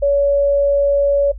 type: tone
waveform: sine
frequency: 565 Hz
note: C#5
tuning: 33 cents sharp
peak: -11 dBFS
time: 0.02-1.32 s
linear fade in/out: 10 ms
effects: noise-tail reverb RT60 0.1 s tail -18 dB re dry + added 50 Hz sine -28 dBFS peak until 1.38 s